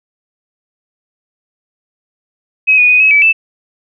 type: tone with pitch steps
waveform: sine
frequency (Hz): 2546 / 2466 / 2490 / 2565 / 2298 / 2640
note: D#7 / D#7 / D#7 / E7 / D7 / E7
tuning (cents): +39 / -16 / +1 / -48 / -38 / +2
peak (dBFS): -5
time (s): 2.67-3.33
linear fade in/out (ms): 20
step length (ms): 110
effects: none